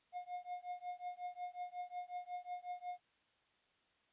triangle tone with tremolo, 717 Hz, F5, 45 cents sharp, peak -37 dBFS, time 0.12-3 s, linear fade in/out 50 ms, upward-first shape triangle, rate 5.5 Hz, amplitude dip 100%, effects white hiss -75 dBFS RMS until 4.12 s + resampled to 8000 Hz

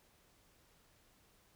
silence, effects pink hiss -69 dBFS RMS until 1.55 s

